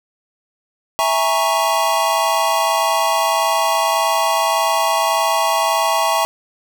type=chord; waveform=square; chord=A# half-diminished seventh; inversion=second; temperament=equal; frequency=659.3 / 830.6 / 932.3 / 1108.7 Hz; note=E5 / G#5 / A#5 / C#6; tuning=0 / 0 / 0 / 0 cents; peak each=-21 dBFS; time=0.99-6.25 s; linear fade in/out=0 ms; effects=none